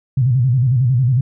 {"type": "tone with vibrato", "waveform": "sine", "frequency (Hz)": 126, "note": "B2", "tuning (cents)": 35, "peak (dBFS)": -11, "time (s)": [0.17, 1.21], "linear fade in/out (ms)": 5, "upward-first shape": "square", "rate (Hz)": 11, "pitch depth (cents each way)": 110, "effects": []}